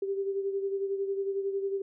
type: beating tone pair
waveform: sine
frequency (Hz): 392 / 403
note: G4 / G4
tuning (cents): 0 / +48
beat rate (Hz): 11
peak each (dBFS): -29 / -37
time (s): 0.02-1.82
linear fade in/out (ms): 5
effects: none